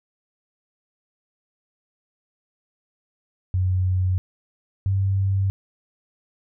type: tone pair in turn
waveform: sine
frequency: 92.3 / 97.16 Hz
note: F#2 / G2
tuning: -4 / -15 cents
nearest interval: minor second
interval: 89 cents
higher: second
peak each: -18 dBFS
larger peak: neither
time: 3.54-4.18 / 4.86-5.5 s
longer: neither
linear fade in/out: 0 ms
effects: none